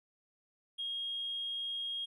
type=tone; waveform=triangle; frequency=3259 Hz; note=G#7; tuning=33 cents flat; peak=-32 dBFS; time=0.78-2.06 s; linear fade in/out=20 ms; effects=tanh soft clip ceiling -33 dBFS + resampled to 32000 Hz